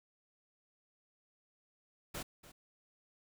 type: noise with echo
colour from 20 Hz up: pink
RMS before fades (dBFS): -42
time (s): 2.14-2.23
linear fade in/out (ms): 10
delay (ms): 290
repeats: 1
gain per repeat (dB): -15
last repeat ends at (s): 2.52
effects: none